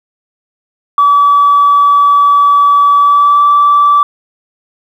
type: tone with pitch glide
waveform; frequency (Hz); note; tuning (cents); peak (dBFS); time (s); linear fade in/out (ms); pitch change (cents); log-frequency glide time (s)
sine; 1147 to 1160.3; D6 to D6; -41 to -21; -3; 0.98-4.03; 2; +20; 2.98-3.43
effects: tanh soft clip ceiling 0 dBFS + 7-bit